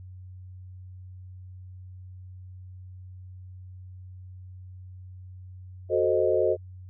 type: chord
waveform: sine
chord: F# diminished seventh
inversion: none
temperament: equal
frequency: 370 / 440 / 523.3 / 622.3 Hz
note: F#4 / A4 / C5 / Eb5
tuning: 0 / 0 / 0 / 0 cents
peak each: -26 dBFS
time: 5.89-6.57 s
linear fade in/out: 50 ms
effects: added 92 Hz sine -41 dBFS peak until 6.89 s